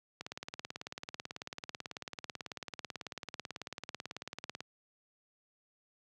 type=click train; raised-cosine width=0.2 ms; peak=-23 dBFS; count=81; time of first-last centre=0.21-4.606 s; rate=18.2 Hz; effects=high-pass 100 Hz 12 dB/octave